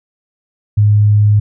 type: tone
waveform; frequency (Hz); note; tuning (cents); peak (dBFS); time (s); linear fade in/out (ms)
sine; 104.5; G#2; +11; -6; 0.77-1.4; 10
effects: none